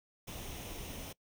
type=noise with comb filter; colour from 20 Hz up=pink; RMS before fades=-44 dBFS; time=0.27-1.13 s; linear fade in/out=10 ms; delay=0.33 ms; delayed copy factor=+0.5; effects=noise-tail reverb RT60 0.1 s tail -22 dB re dry